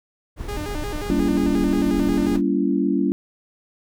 brown noise, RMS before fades -30 dBFS, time 0.36-2.42 s, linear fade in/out 50 ms
sawtooth tone with vibrato, 351 Hz, F4, 9 cents sharp, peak -25 dBFS, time 0.48-2.37 s, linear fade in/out 10 ms, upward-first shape square, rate 5.6 Hz, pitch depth 270 cents each way
sine chord, G diminished seventh, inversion none, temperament just, 196 / 235.2 / 282.2 / 338.7 Hz, G3 / Bb3 / Db4 / Fb4, 0 / +16 / +31 / +47 cents, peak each -23 / -25 / -21 / -24 dBFS, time 1.1-3.12 s, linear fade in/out 0 ms
effects none

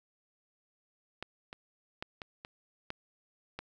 clicks, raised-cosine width 0.3 ms, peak -22 / -27 / -21 / -25 / -27 / -21 / -23 dBFS, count 7, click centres 1.226 / 1.529 / 2.025 / 2.218 / 2.449 / 2.904 / 3.59 s, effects 10-bit

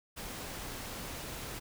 pink noise, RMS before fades -42 dBFS, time 0.16-1.6 s, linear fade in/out 20 ms, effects none

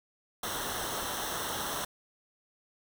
pink noise with comb filter, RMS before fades -35 dBFS, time 0.43-1.85 s, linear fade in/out 5 ms, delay 0.42 ms, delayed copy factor -0.75, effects none

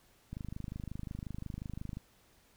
click train, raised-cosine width 5 ms, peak -28 dBFS, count 43, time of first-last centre 0.33-1.971 s, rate 25.6 Hz, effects pink hiss -66 dBFS RMS until 2.56 s

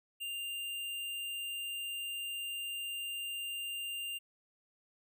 square tone, 2794 Hz, F7, in tune, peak -38 dBFS, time 0.2-4.19 s, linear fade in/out 20 ms, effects none

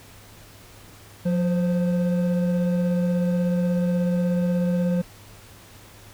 triangle tone pair together, 178.48 / 519 Hz, F3 / C5, +38 / -14 cents, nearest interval octave + tritone, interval 1848 cents, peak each -18 / -26 dBFS, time 1.25-5.02 s, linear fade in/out 10 ms, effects added 103 Hz sine -50 dBFS peak until 6.13 s + pink hiss -48 dBFS RMS until 6.13 s

